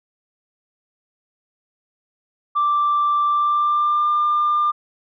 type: tone with pitch glide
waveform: sine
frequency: 1174.7 to 1198 Hz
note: D6 to D6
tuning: 0 to +34 cents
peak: -14 dBFS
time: 2.55-4.72 s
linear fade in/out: 20 ms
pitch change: +34 cents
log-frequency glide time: 3.28-4.1 s
effects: tanh soft clip ceiling -12 dBFS